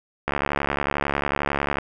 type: click train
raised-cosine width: 0.5 ms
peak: -7 dBFS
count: 108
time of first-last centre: 0.28-1.785 s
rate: 71.1 Hz
effects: none